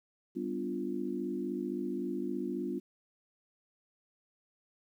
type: chord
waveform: sine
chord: G dominant seventh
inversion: none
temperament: equal with one note detuned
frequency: 196 / 250 / 293.7 / 349.2 Hz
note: G3 / B3 / D4 / F4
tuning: 0 / +21 / 0 / 0 cents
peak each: -40 / -38 / -39 / -37 dBFS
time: 0.35-2.8 s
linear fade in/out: 20 ms
effects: 11-bit